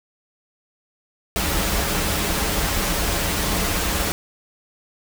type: noise with comb filter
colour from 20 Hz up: pink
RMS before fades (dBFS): -22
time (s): 1.36-4.12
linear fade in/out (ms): 0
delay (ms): 8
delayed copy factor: -0.55
effects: none